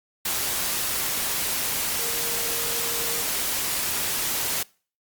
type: tone in noise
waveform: sine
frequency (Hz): 466.2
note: A#4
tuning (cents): 0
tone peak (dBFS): -36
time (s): 1.99-3.22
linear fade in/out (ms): 5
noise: white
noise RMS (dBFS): -26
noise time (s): 0.25-4.63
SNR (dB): -13
effects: noise-tail reverb RT60 0.4 s tail -24 dB re dry + Opus 48 kbps